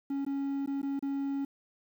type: tone with dropouts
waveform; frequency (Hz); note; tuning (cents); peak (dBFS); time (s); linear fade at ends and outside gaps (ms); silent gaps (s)
triangle; 277.2; C#4; 0; -28; 0.1-1.45; 5; 0.25-0.264 / 0.661-0.674 / 0.817-0.829 / 0.993-1.025
effects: 10-bit